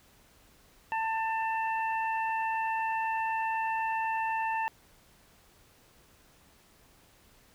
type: harmonic tone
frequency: 892 Hz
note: A5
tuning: 23 cents sharp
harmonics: 1 / 2 / 3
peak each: -29 / -36 / -39 dBFS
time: 0.92-4.68 s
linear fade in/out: 0 ms
effects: pink hiss -61 dBFS RMS until 7.54 s